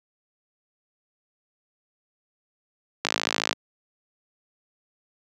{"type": "click train", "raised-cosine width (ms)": 0.2, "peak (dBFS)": -4, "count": 27, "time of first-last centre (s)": [3.05, 3.529], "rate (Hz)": 54.3, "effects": ["high-pass 200 Hz 12 dB/octave"]}